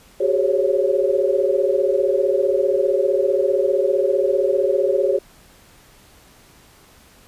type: tone cluster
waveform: sine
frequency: 376.3 / 411.6 / 540 / 560 Hz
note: F#4 / G#4 / C#5 / C#5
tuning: +29 / -16 / -45 / +18 cents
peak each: -21 dBFS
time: 0.2-5.19 s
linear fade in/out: 10 ms
effects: pink hiss -50 dBFS RMS until 7.27 s + resampled to 32000 Hz